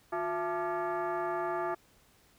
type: tone with frequency modulation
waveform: sine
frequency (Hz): 156.2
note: D#3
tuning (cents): +7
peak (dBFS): -30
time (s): 0.12-1.75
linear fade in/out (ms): 10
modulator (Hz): 514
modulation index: 2.3
effects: pink hiss -64 dBFS RMS until 2.38 s